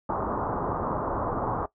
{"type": "low-pass noise", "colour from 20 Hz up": "white", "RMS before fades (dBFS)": -29, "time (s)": [0.09, 1.66], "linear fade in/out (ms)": 5, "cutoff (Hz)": 1200, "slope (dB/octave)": 48, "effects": ["noise-tail reverb RT60 0.1 s tail -18 dB re dry"]}